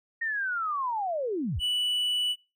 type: linear sweep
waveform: sine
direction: down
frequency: 1864.7 to 46.25 Hz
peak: -27 dBFS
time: 0.21-1.6 s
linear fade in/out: 10 ms
type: tone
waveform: triangle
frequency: 2960 Hz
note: F#7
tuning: in tune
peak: -23 dBFS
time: 1.59-2.36 s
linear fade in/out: 50 ms
effects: noise-tail reverb RT60 0.3 s tail -23 dB re dry